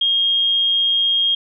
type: tone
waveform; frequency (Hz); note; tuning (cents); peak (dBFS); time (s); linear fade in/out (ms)
sine; 3242; G#7; -42; -14; 0.01-1.35; 5
effects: none